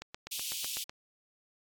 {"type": "click train", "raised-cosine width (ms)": 0.2, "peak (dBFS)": -23, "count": 8, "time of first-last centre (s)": [0.02, 0.895], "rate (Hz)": 8}
{"type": "high-pass noise", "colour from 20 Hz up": "pink", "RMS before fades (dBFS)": -37, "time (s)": [0.31, 0.84], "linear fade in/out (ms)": 10, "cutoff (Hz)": 2700, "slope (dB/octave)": 48}
{"effects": ["AAC 64 kbps"]}